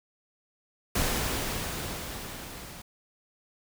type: noise with level ramp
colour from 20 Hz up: pink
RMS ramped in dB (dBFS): -27 to -44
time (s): 0.95-2.82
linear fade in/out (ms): 5
effects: none